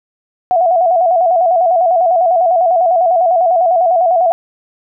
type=tone with vibrato; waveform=sine; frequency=698.5 Hz; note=F5; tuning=in tune; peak=-8 dBFS; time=0.51-4.32 s; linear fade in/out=0 ms; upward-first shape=square; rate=10 Hz; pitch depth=84 cents each way; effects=none